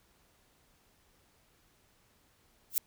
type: noise with exponential growth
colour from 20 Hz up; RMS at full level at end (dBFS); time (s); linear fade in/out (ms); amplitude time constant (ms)
violet; -23; 2.7-2.78; 1; 16
effects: pink hiss -68 dBFS RMS until 2.86 s